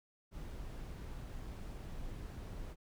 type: noise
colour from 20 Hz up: brown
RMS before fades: -45 dBFS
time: 0.31-2.76 s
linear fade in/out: 50 ms
effects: none